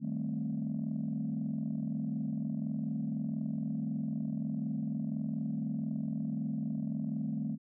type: chord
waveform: sine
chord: A half-diminished seventh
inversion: second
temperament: equal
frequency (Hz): 155.56 / 196 / 220 / 261.6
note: Eb3 / G3 / A3 / C4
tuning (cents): 0 / 0 / 0 / 0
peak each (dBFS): -37 / -39 / -34 / -39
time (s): 0-7.58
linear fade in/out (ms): 50
effects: tanh soft clip ceiling -26 dBFS